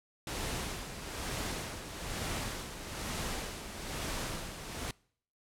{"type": "noise with tremolo", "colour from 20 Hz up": "pink", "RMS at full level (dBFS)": -36, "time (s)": [0.27, 4.91], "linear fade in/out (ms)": 2, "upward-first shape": "sine", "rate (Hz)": 1.1, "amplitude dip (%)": 60, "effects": ["noise-tail reverb RT60 0.6 s tail -25 dB re dry", "low-pass 11000 Hz 12 dB/octave"]}